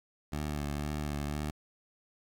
15% pulse tone with vibrato, 73.7 Hz, D2, 7 cents sharp, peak -27 dBFS, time 0.32-1.51 s, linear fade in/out 10 ms, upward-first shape sine, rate 2 Hz, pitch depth 34 cents each way, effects 10-bit

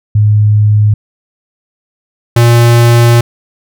sine / square tone pair in turn, 105.4 / 118.31 Hz, G#2 / A#2, +26 / +26 cents, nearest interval major second, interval 200 cents, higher second, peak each -4 dBFS, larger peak neither, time 0.15-0.94 / 2.36-3.21 s, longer second, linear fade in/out 5 ms, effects none

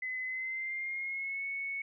sine tone with pitch glide, 2028 to 2212 Hz, B6 to C#7, +45 to -4 cents, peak -34 dBFS, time 0.02-1.82 s, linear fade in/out 5 ms, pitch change +151 cents, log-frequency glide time 0.25-1.45 s, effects none

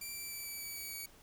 5% pulse tone with pitch steps, 2349 / 2334 / 2319 / 2305 / 2290 / 2276 / 2261 Hz, D7 / D7 / D7 / D7 / D7 / C#7 / C#7, 0 / -11 / -22 / -33 / -44 / +45 / +34 cents, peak -32 dBFS, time 0.01-1.06 s, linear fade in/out 5 ms, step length 150 ms, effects pink hiss -61 dBFS RMS until 1.22 s

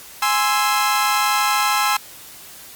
sawtooth chord, Ab augmented, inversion none, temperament equal, 830.6 / 1046.5 / 1318.5 Hz, Ab5 / C6 / E6, 0 / 0 / 0 cents, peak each -17 dBFS, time 0.22-1.97 s, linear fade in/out 5 ms, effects white hiss -40 dBFS RMS until 2.75 s + Opus 48 kbps

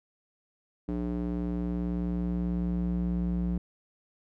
square tone with band-pass filter sweep, 59.2 Hz, A#1, 27 cents sharp, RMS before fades -30 dBFS, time 0.88-3.58 s, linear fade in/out 5 ms, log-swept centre 270 to 160 Hz, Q 1.9, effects none

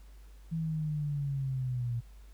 sine linear sweep, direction down, 164.81 to 116.54 Hz, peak -30 dBFS, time 0.51-2.01 s, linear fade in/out 20 ms, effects added 50 Hz sine -49 dBFS peak until 2.33 s + pink hiss -65 dBFS RMS until 2.33 s

